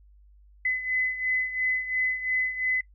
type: beating tone pair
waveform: sine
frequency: 2020 / 2022.9 Hz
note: B6 / B6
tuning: +39 / +41 cents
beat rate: 2.9 Hz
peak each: -26 / -31 dBFS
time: 0.65-2.81 s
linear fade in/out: 5 ms
effects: noise-tail reverb RT60 0.1 s tail -19 dB re dry + added 50 Hz sine -52 dBFS peak until 2.94 s